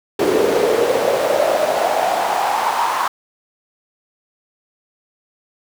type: noise with high-pass filter sweep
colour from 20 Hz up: brown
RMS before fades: -17 dBFS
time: 0.19-3.08 s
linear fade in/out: 5 ms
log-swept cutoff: 390 to 1000 Hz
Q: 5.1
effects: none